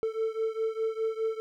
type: beating tone pair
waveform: triangle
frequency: 442.9 / 447.8 Hz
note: A4 / A4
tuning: +11 / +30 cents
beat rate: 4.9 Hz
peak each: -28 / -30 dBFS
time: 0.03-1.4 s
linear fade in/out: 0 ms
effects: none